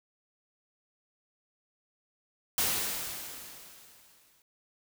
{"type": "noise with exponential decay", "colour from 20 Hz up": "white", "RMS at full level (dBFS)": -27, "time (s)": [2.58, 4.42], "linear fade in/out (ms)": 1, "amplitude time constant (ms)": 400, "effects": []}